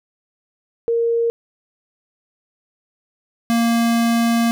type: tone pair in turn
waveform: sine / square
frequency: 464.7 / 232.3 Hz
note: A#4 / A#3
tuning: -5 / -6 cents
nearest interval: octave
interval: 1201 cents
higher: first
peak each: -15 dBFS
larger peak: neither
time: 0.88-1.3 / 3.5-4.51 s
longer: second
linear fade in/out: 0 ms
effects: none